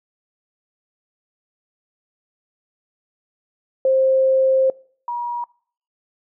sine tone pair in turn, 528 / 957.8 Hz, C5 / A#5, +16 / +47 cents, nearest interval minor seventh, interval 1031 cents, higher second, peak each -13 / -22 dBFS, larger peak first, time 3.85-4.7 / 5.08-5.44 s, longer first, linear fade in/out 2 ms, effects noise-tail reverb RT60 0.5 s tail -23 dB re dry

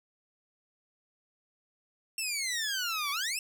15% pulse exponential two-way sweep, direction down then up, 2727 to 1108.7 to 2727 Hz, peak -24 dBFS, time 2.18-3.39 s, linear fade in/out 2 ms, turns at 3.11 s, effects 11-bit

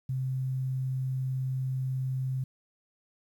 sine tone, 130.81 Hz, C3, in tune, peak -28 dBFS, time 0.09-2.44 s, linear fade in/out 5 ms, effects 10-bit

